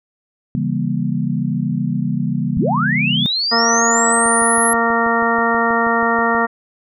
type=chord; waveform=sine; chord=C# diminished seventh; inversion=none; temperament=just; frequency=138.59 / 166.31 / 199.57 / 239.5 Hz; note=C#3 / E3 / G3 / Bb3; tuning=0 / +16 / +31 / +47 cents; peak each=-22 / -22 / -22 / -22 dBFS; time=0.55-3.26 s; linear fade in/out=0 ms
type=linear sweep; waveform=sine; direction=up; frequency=58.5 to 11175 Hz; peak=-16 dBFS; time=2.57-4.73 s; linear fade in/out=0 ms
type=harmonic tone; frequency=231.3 Hz; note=A#3; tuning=13 cents flat; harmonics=1 / 2 / 3 / 4 / 5 / 6 / 8; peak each=-21 / -21 / -21 / -21 / -21 / -21 / -21 dBFS; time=3.51-6.47 s; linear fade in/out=20 ms
type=click train; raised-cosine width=2 ms; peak=-20 dBFS; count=14; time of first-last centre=4.26-6.35 s; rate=6.22 Hz
effects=none